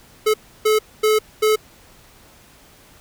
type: tone bursts at uneven times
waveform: square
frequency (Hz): 430.9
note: A4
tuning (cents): -36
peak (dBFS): -14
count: 4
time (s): 0.26-0.34 / 0.65-0.79 / 1.03-1.19 / 1.42-1.56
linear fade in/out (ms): 10
effects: pink hiss -49 dBFS RMS until 3 s